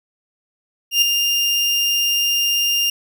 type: tone with ADSR envelope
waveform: 30% pulse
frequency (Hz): 2803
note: F7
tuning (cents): +6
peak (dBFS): -7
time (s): 0.91-2.9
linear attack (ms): 110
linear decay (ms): 3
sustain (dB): -6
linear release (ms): 4
effects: none